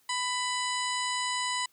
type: harmonic tone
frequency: 995 Hz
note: B5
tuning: 13 cents sharp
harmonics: 1 / 2 / 3 / 4 / 5 / 7 / 8 / 9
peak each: -32 / -35 / -37 / -38 / -39 / -40 / -41 / -42 dBFS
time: 0.09-1.66 s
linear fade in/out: 5 ms
effects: white hiss -66 dBFS RMS until 1.72 s